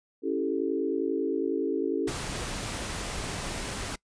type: chord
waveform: sine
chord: A dominant seventh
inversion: first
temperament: equal with one note detuned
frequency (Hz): 277.2 / 329.6 / 390 / 440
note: C#4 / E4 / G4 / A4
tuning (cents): 0 / 0 / -9 / 0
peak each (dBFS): -31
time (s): 0.22-2.12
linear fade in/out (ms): 50
type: noise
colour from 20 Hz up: pink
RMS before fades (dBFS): -34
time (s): 2.07-3.96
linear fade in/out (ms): 10
effects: noise-tail reverb RT60 0.1 s tail -23 dB re dry + resampled to 22050 Hz